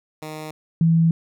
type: tone pair in turn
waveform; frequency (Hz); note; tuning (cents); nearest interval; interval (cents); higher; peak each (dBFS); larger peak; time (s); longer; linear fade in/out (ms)
10% pulse / sine; 155 / 164.67; D#3 / E3; -6 / -2; minor second; 104; second; -23 / -13; second; 0.22-0.51 / 0.81-1.11; second; 2
effects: none